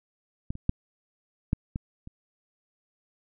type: clicks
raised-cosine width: 5 ms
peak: -18 / -27 / -10 / -11 / -18 / -29 dBFS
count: 6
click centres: 0.505 / 0.554 / 0.694 / 1.531 / 1.759 / 2.074 s
effects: none